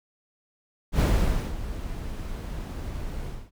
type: noise with ADSR envelope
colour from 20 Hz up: brown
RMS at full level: -18 dBFS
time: 0.92-3.51 s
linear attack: 81 ms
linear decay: 530 ms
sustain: -15 dB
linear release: 250 ms
effects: none